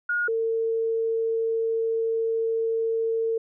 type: tone pair in turn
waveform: sine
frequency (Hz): 1436 / 452.3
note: F6 / A4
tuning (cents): +48 / +48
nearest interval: octave + minor sixth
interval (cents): 2000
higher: first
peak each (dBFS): -22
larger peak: neither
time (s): 0.09-0.28 / 0.28-3.38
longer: second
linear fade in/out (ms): 5
effects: none